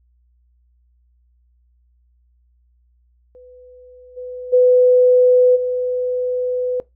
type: tone with level steps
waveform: sine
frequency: 500 Hz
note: B4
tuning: 21 cents sharp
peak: -40 / -27 / -8 / -17 dBFS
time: 3.35-6.8 s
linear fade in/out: 0 ms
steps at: 4.16 / 4.52 / 5.55 s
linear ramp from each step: 20 ms
effects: noise-tail reverb RT60 0.2 s tail -21 dB re dry + added 60 Hz sine -55 dBFS peak until 6.95 s